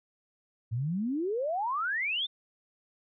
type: exponential sweep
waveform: sine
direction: up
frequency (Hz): 107 to 3653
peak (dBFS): -28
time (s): 0.71-2.27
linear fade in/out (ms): 20
effects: none

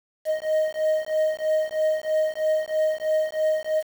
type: beating tone pair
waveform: triangle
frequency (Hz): 622 / 625.1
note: D#5 / D#5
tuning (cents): -1 / +8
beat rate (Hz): 3.1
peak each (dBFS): -22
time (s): 0.25-3.83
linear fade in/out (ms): 50
effects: 7-bit

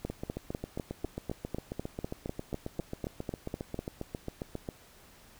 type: two click trains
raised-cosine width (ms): 2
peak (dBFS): -20 / -22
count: 16 / 35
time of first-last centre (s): 0.05-3.791 / 0.1-4.688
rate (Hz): 4.01 / 7.41
effects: pink hiss -57 dBFS RMS until 5.39 s

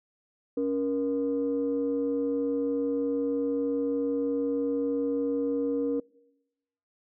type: tone pair together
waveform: sine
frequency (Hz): 279.2 / 472.8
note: C#4 / A#4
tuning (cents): +13 / +24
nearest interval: major sixth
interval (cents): 911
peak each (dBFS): -27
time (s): 0.57-6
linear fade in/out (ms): 5
effects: noise-tail reverb RT60 1.0 s tail -26 dB re dry + tanh soft clip ceiling -19 dBFS

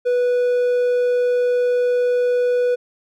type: tone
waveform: triangle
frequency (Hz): 491.7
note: B4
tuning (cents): -8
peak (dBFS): -13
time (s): 0.05-2.76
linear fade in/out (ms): 20
effects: none

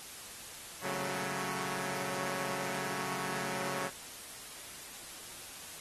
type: chord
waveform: 5% pulse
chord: F# minor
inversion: second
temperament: equal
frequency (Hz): 138.59 / 185 / 220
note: C#3 / F#3 / A3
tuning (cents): 0 / 0 / 0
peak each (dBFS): -30 / -28 / -32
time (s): 0.81-3.91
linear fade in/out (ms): 50
effects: white hiss -47 dBFS RMS until 5.8 s + AAC 32 kbps

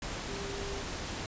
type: tone in noise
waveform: sine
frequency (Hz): 397.7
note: G4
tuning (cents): +25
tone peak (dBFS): -40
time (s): 0.29-0.82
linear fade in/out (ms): 2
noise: pink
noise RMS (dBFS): -38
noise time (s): 0.02-1.26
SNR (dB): -5
effects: resampled to 16000 Hz

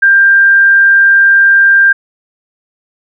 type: tone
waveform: sine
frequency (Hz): 1590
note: G6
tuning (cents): +24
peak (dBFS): -3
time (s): 0.02-1.93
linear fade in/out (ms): 10
effects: none

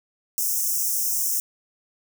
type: high-pass noise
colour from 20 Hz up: white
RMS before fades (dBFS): -24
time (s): 0.38-1.4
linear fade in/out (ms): 0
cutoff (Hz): 5400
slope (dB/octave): 96
effects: none

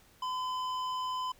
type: tone with hard clipping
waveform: triangle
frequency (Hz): 1015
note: B5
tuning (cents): +47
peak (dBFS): -34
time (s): 0.22-1.32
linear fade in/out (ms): 5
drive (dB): 14
effects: pink hiss -62 dBFS RMS until 1.39 s

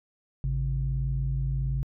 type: tone pair together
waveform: sine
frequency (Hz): 53.54 / 134.9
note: A1 / C#3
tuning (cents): -47 / -47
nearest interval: octave + major third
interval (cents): 1600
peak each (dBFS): -27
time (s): 0.44-1.83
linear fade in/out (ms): 0
effects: tanh soft clip ceiling -18 dBFS

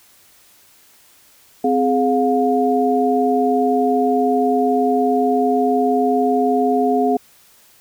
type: tone cluster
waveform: sine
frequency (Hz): 258.7 / 419 / 712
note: C4 / G#4 / F5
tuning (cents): -19 / +15 / +33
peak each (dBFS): -18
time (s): 1.64-7.17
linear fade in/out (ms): 5
effects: white hiss -51 dBFS RMS until 7.8 s

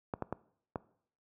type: clicks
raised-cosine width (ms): 1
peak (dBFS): -20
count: 4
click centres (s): 0.138 / 0.223 / 0.326 / 0.758
effects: noise-tail reverb RT60 0.6 s tail -20 dB re dry + high-pass 80 Hz 12 dB/octave

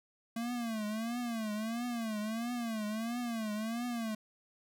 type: tone with vibrato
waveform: square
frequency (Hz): 226.5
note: A#3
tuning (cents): -50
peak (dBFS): -35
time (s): 0.36-4.15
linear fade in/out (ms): 5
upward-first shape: triangle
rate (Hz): 1.5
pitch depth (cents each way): 150
effects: none

